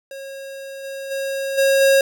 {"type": "tone with level steps", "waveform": "square", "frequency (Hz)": 544, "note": "C#5", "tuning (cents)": -33, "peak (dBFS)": [-32, -29, -23, -14, -12], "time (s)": [0.11, 2.01], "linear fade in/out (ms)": 2, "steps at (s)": [0.83, 1.1, 1.57, 1.8], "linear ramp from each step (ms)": 20, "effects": []}